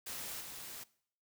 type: noise with level steps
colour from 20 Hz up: white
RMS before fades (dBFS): -43 / -47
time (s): 0.06-0.84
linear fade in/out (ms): 10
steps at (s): 0.4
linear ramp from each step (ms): 10
effects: noise-tail reverb RT60 0.6 s tail -21 dB re dry